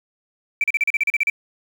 sine tone bursts, 2330 Hz, D7, 14 cents flat, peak -14 dBFS, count 11, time 0.61-1.299 s, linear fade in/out 2 ms, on 29 ms, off 37 ms, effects tanh soft clip ceiling -11 dBFS + 7-bit

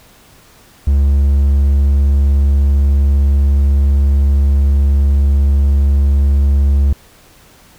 triangle tone, 69.9 Hz, C#2, 15 cents sharp, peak -6 dBFS, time 0.87-6.93 s, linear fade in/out 5 ms, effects pink hiss -45 dBFS RMS until 7.78 s

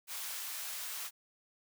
white high-pass noise, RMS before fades -41 dBFS, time 0.07-1.11 s, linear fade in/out 50 ms, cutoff 850 Hz, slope 12 dB/octave, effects none

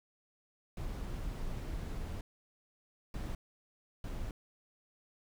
brown noise bursts at uneven times, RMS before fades -39 dBFS, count 3, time 0.77-2.21 / 3.14-3.35 / 4.04-4.31 s, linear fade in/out 2 ms, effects none

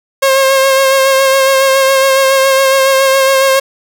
sawtooth tone with vibrato, 537 Hz, C5, 45 cents sharp, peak -3 dBFS, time 0.22-3.6 s, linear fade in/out 10 ms, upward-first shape sine, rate 7.2 Hz, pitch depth 25 cents each way, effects none

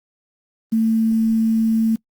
sine tone with quantisation, 223.6 Hz, A3, 28 cents sharp, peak -14 dBFS, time 0.72-1.96 s, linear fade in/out 10 ms, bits 7, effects noise-tail reverb RT60 0.1 s tail -25 dB re dry + Opus 24 kbps

